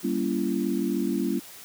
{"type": "chord", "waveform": "sine", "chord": "G diminished seventh", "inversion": "none", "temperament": "just", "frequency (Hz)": [196, 235.2, 282.2, 338.7], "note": ["G3", "Bb3", "Db4", "Fb4"], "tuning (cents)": [0, 16, 31, 47], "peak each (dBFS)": -29, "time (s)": [0.03, 1.4], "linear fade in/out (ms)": 20, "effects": ["white hiss -45 dBFS RMS until 1.64 s", "high-pass 100 Hz 12 dB/octave"]}